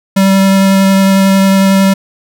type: tone with vibrato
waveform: square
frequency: 193.7 Hz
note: G3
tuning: 20 cents flat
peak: -6 dBFS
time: 0.16-1.94 s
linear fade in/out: 10 ms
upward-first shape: triangle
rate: 11 Hz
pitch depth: 11 cents each way
effects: none